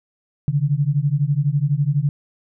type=beating tone pair; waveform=sine; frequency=138.1 / 150.1 Hz; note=C#3 / D3; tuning=-6 / +38 cents; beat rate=12 Hz; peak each=-19 dBFS; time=0.48-2.09 s; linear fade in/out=0 ms; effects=none